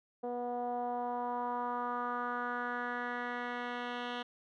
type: tone with low-pass filter sweep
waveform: 10% pulse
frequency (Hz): 243.4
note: B3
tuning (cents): -25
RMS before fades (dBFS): -37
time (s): 0.23-4.23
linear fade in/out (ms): 10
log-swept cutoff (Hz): 600 to 2900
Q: 3.2
effects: none